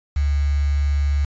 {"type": "tone with quantisation", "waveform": "sine", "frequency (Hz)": 71.6, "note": "D2", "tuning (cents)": -43, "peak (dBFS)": -16, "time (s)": [0.16, 1.25], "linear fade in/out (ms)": 5, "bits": 6, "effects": ["resampled to 16000 Hz"]}